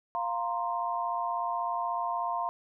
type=chord; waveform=sine; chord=F suspended fourth; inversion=none; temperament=just; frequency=698.5 / 931.3 / 1047.7 Hz; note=F5 / Bb5 / C6; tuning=0 / -2 / +2 cents; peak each=-33 dBFS; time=0.15-2.49 s; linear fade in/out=0 ms; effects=none